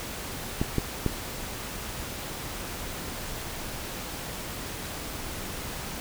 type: clicks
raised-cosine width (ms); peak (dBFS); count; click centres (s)
3; -11; 3; 0.615 / 0.783 / 1.063
effects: pink hiss -36 dBFS RMS until 6 s